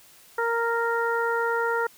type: harmonic tone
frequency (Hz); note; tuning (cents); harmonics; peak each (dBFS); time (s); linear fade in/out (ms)
464.5; A#4; -6; 1 / 2 / 3 / 4; -26 / -28 / -27 / -34; 0.38-1.87; 5
effects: white hiss -53 dBFS RMS until 1.97 s